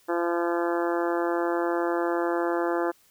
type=harmonic tone; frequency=171.4 Hz; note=F3; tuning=32 cents flat; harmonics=2 / 3 / 4 / 5 / 6 / 7 / 8 / 9 / 10; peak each=-26 / -30 / -32 / -34 / -36 / -37 / -38 / -39 / -40 dBFS; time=0.08-2.92 s; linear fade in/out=20 ms; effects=white hiss -61 dBFS RMS until 3.1 s